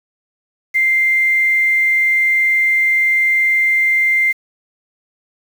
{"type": "tone with quantisation", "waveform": "sine", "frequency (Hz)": 2093, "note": "C7", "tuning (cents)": 0, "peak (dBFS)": -11, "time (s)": [0.74, 4.33], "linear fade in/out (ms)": 20, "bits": 6, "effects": []}